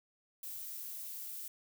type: noise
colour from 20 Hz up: violet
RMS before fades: -44 dBFS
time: 0.43-1.48 s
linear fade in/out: 2 ms
effects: none